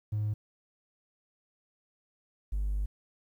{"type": "tone pair in turn", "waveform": "triangle", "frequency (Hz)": [105.8, 50.23], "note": ["G#2", "G1"], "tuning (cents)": [33, 43], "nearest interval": "octave + minor second", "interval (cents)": 1290, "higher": "first", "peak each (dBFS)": -25, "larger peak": "neither", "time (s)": [[0.12, 0.34], [2.52, 2.86]], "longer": "second", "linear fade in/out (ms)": 10, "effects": ["tanh soft clip ceiling -24 dBFS", "11-bit"]}